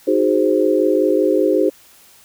sine chord, Ab dominant seventh, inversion second, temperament equal, 311.1 / 370 / 415.3 / 523.3 Hz, Eb4 / Gb4 / Ab4 / C5, 0 / 0 / 0 / 0 cents, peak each -18 dBFS, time 0.07-1.7 s, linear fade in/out 10 ms, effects white hiss -48 dBFS RMS until 2.24 s

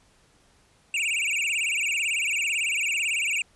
square tone with vibrato, 2523 Hz, D#7, 23 cents sharp, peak -24 dBFS, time 0.94-3.42 s, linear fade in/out 2 ms, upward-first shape sine, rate 18 Hz, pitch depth 200 cents each way, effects pink hiss -61 dBFS RMS until 3.55 s + resampled to 24000 Hz

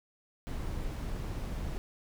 brown noise, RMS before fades -36 dBFS, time 0.47-1.78 s, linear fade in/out 0 ms, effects none

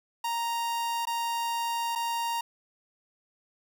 45% pulse tone with dropouts, 932.3 Hz, A#5, in tune, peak -28 dBFS, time 0.24-2.41 s, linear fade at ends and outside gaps 5 ms, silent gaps 1.054-1.07 / 1.953-1.957 s, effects none

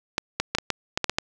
clicks, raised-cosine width 0.2 ms, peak -5 dBFS, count 9, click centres 0.181 / 0.4 / 0.55 / 0.585 / 0.703 / 0.975 / 1.043 / 1.096 / 1.185 s, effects none

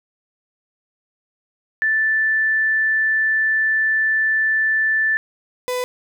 sine / 35% pulse tone pair in turn, 1760 / 499.5 Hz, A6 / B4, 0 / +20 cents, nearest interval octave + minor seventh, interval 2180 cents, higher first, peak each -15 / -19 dBFS, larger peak first, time 1.82-5.17 / 5.68-5.84 s, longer first, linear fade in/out 0 ms, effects none

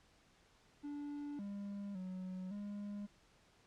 triangle tone with pitch steps, 290.1 / 201.2 / 185.2 / 204.4 Hz, D4 / G3 / F#3 / G#3, -21 / +45 / +2 / -27 cents, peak -40 dBFS, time 0.83-3.07 s, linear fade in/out 20 ms, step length 560 ms, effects pink hiss -69 dBFS RMS until 3.66 s + low-pass 7000 Hz 12 dB/octave

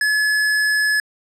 square tone, 1708 Hz, G#6, 48 cents sharp, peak -16 dBFS, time 0.01-1 s, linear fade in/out 2 ms, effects low-pass 10000 Hz 12 dB/octave

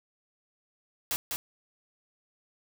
white noise with echo, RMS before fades -30 dBFS, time 1.11-1.16 s, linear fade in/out 0 ms, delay 200 ms, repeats 1, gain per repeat -3 dB, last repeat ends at 1.36 s, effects none

